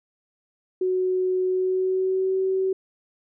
sine tone with pitch glide, 370 to 379.7 Hz, F#4 to F#4, 0 to +45 cents, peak -20 dBFS, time 0.81-2.73 s, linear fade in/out 5 ms, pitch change +45 cents, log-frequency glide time 1.46-2.37 s, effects none

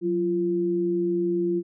sine tone pair together, 182.7 / 344.9 Hz, F#3 / F4, -22 / -22 cents, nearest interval major seventh, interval 1100 cents, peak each -29 / -22 dBFS, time 0.01-1.63 s, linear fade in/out 50 ms, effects none

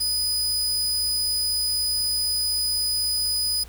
sawtooth tone, 4978 Hz, D#8, in tune, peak -19 dBFS, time 0-3.64 s, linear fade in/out 10 ms, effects added 60 Hz sine -41 dBFS peak until 3.68 s + pink hiss -49 dBFS RMS until 3.68 s

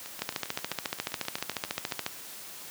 two click trains, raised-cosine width 0.2 ms, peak -12 / -22 dBFS, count 27 / 15, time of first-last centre 0.22-2.064 / 0.06-1.914 s, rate 14.1 / 7.55 Hz, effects white hiss -44 dBFS RMS until 2.7 s + high-pass 100 Hz 12 dB/octave

